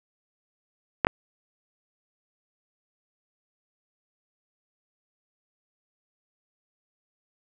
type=clicks; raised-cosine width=0.5 ms; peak=-4 dBFS; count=2; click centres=1.048 / 1.069 s; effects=none